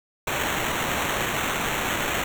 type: noise with sample-and-hold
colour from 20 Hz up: white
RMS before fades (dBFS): -26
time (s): 0.27-2.24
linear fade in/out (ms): 5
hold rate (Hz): 4900
effects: none